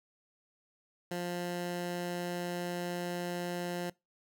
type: tone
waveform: 15% pulse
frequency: 175.9 Hz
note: F3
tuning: 13 cents sharp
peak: -28 dBFS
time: 1.11-3.9 s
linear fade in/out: 5 ms
effects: noise-tail reverb RT60 0.2 s tail -22 dB re dry